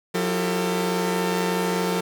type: tone cluster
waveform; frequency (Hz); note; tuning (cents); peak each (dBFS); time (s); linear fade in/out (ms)
sawtooth; 180.4 / 335.9 / 397.5 / 451.2; F#3 / E4 / G4 / A4; -44 / +33 / +24 / +44; -21 / -28 / -28 / -22; 0.14-2.01; 10
effects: none